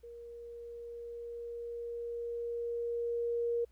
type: tone with level ramp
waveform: sine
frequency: 471.2 Hz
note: A#4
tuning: 19 cents sharp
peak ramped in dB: -46 to -29 dBFS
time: 0.03-3.65 s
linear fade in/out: 10 ms
effects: added 60 Hz sine -61 dBFS peak until 3.71 s + pink hiss -74 dBFS RMS until 3.71 s